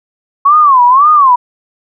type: tone with vibrato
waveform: sine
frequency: 1091 Hz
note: C#6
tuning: 28 cents flat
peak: -3 dBFS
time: 0.45-1.36 s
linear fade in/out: 10 ms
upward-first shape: sine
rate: 1.9 Hz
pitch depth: 210 cents each way
effects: none